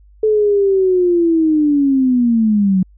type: linear sweep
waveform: sine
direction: down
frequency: 436.2 to 182.8 Hz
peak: -10 dBFS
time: 0.23-2.83 s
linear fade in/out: 5 ms
effects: added 50 Hz sine -43 dBFS peak until 2.97 s